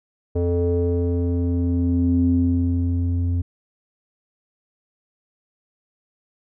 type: tone with low-pass filter sweep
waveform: square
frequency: 86.9 Hz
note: F2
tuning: 8 cents flat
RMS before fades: -20 dBFS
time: 0.35-3.42 s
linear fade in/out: 10 ms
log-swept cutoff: 490 to 180 Hz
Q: 5
effects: none

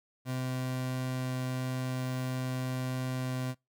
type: tone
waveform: 30% pulse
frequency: 128.5 Hz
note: C3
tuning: 31 cents flat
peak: -29 dBFS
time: 0.25-3.55 s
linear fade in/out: 50 ms
effects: noise-tail reverb RT60 0.2 s tail -24 dB re dry

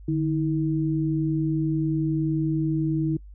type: tone pair together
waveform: sine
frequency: 151 / 319.8 Hz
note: D3 / D#4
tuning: +48 / +48 cents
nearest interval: octave + minor second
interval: 1300 cents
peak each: -24 dBFS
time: 0.08-3.17 s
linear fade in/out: 5 ms
effects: noise-tail reverb RT60 0.1 s tail -24 dB re dry + added 50 Hz sine -41 dBFS peak until 3.34 s

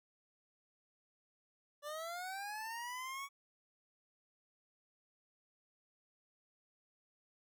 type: linear sweep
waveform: 25% pulse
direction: up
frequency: 576 to 1128 Hz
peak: -38 dBFS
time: 1.82-3.29 s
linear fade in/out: 50 ms
effects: none

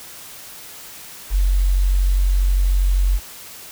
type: tone with quantisation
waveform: sine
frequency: 46.23 Hz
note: F#1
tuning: 1 cent flat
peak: -13 dBFS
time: 1.3-3.2 s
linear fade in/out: 50 ms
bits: 7
effects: white hiss -38 dBFS RMS until 3.71 s

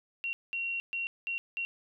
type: tone bursts at uneven times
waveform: sine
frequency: 2743 Hz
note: F7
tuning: 32 cents flat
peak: -31 dBFS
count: 5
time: 0.24-0.33 / 0.53-0.8 / 0.93-1.07 / 1.27-1.38 / 1.57-1.65 s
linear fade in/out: 0 ms
effects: none

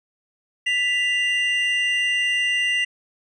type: tone pair together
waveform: triangle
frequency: 1979.7 / 2794 Hz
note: B6 / F7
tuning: +4 / 0 cents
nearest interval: tritone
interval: 596 cents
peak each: -20 dBFS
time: 0.66-2.85 s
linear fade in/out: 10 ms
effects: resampled to 22050 Hz

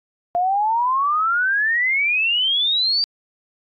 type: exponential sweep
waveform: sine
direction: up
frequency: 692 to 4699 Hz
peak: -16 dBFS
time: 0.35-3.04 s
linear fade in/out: 0 ms
effects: AAC 64 kbps

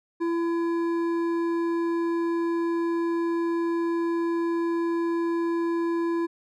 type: tone with hard clipping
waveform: sine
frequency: 336.8 Hz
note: E4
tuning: 37 cents sharp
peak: -25 dBFS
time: 0.2-6.27 s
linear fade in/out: 20 ms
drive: 9 dB
effects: none

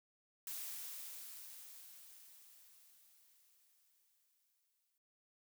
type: noise with exponential decay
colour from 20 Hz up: blue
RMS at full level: -44 dBFS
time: 0.47-4.98 s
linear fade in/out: 1 ms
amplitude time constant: 980 ms
effects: none

